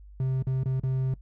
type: tone with dropouts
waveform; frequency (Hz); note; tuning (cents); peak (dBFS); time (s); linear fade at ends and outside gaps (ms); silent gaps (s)
triangle; 131.1; C3; +4; -22; 0.2-1.14; 2; 0.424-0.469 / 0.634-0.658 / 0.798-0.835
effects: noise-tail reverb RT60 0.1 s tail -21 dB re dry + added 50 Hz sine -45 dBFS peak until 1.21 s